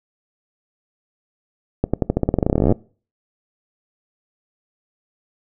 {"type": "accelerating click train", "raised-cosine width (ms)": 2, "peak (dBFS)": -3, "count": 25, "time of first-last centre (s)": [1.84, 2.723], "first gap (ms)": 96, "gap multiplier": 0.9, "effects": ["noise-tail reverb RT60 0.4 s tail -23 dB re dry"]}